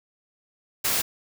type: noise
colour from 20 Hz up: white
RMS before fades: -24 dBFS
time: 0.84-1.02 s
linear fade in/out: 10 ms
effects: none